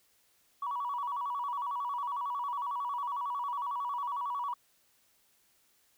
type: tone with vibrato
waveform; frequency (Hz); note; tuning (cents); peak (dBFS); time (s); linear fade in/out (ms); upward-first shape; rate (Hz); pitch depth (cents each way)
sine; 1046.5; C6; 0; -31; 0.62-4.54; 5; square; 11; 130
effects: tanh soft clip ceiling -27 dBFS + white hiss -69 dBFS RMS until 5.97 s